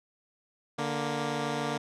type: tone pair together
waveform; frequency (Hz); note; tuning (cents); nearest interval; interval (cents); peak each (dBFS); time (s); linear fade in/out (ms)
10% pulse; 146.83 / 234; D3 / A#3; 0 / +7; minor sixth; 807; -24; 0.78-1.78; 10
effects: low-pass 7000 Hz 12 dB/octave